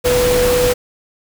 sine tone in noise, 493.9 Hz, B4, in tune, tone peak -12 dBFS, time 0.04-0.74 s, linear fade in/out 20 ms, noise pink, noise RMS -19 dBFS, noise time 0.04-0.74 s, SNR +4 dB, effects none

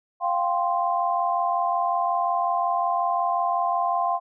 sine chord, F suspended second, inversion none, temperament equal, 698.5 / 784 / 1046.5 Hz, F5 / G5 / C6, 0 / 0 / 0 cents, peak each -24 / -27 / -25 dBFS, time 0.2-4.2 s, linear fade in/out 50 ms, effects none

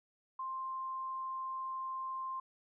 sine tone, 1051 Hz, C6, 7 cents sharp, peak -37 dBFS, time 0.39-2.4 s, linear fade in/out 5 ms, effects none

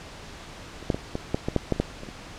clicks, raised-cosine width 2 ms, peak -27 / -8 / -14 / -14 / -9 / -12 / -7 / -8 / -27 / -8 / -24 / -25 dBFS, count 12, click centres 0.827 / 0.902 / 0.945 / 1.154 / 1.345 / 1.485 / 1.563 / 1.723 / 1.762 / 1.8 / 2.034 / 2.088 s, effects pink hiss -42 dBFS RMS until 2.38 s + low-pass 6000 Hz 12 dB/octave

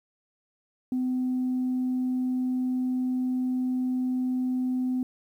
sine tone, 254.2 Hz, C4, 50 cents flat, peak -23 dBFS, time 0.92-5.03 s, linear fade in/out 2 ms, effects tanh soft clip ceiling -21 dBFS + 10-bit

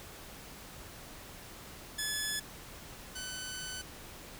10% pulse tone pair in turn, 1716 / 1507.6 Hz, A6 / F#6, -44 / +32 cents, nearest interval major second, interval 224 cents, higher first, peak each -24 / -31 dBFS, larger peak first, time 1.98-2.4 / 3.15-3.82 s, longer second, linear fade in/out 10 ms, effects pink hiss -49 dBFS RMS until 4.39 s

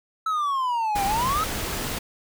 triangle exponential two-way sweep, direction down then up, 1318.5 to 776 to 1318.5 Hz, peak -20 dBFS, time 0.26-1.44 s, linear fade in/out 5 ms, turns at 1.05 s
pink noise, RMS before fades -29 dBFS, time 0.95-1.99 s, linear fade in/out 10 ms
effects none

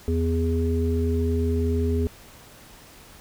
harmonic tone, 82.41 Hz, E2, in tune, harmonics 1 / 3 / 5, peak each -22 / -27 / -27 dBFS, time 0.08-2.07 s, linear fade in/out 0 ms, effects pink hiss -48 dBFS RMS until 3.2 s

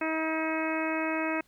harmonic tone with a mistuned harmonic, 318.6 Hz, D#4, 41 cents sharp, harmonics 1 / 2 / 3 / 4 / 5 / 6 / 7 / 8, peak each -31 / -34 / -37 / -38 / -38 / -40 / -38 / -37 dBFS, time 0.01-1.41 s, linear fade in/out 5 ms, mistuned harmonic 7, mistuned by -31 cents, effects pink hiss -66 dBFS RMS until 1.47 s

